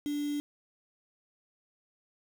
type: tone with quantisation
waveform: sine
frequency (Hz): 291.9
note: D4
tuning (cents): -10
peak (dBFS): -30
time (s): 0.06-0.4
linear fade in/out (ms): 0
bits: 7
effects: none